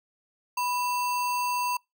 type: tone with sample-and-hold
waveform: sine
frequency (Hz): 986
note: B5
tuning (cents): -3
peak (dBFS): -25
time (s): 0.57-1.77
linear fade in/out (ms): 5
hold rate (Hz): 3675
effects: noise-tail reverb RT60 0.2 s tail -26 dB re dry